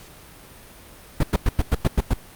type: noise bursts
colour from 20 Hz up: brown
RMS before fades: -17 dBFS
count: 8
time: 1.2-2.136 s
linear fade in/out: 5 ms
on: 33 ms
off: 96 ms
effects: pink hiss -45 dBFS RMS until 2.35 s + Opus 48 kbps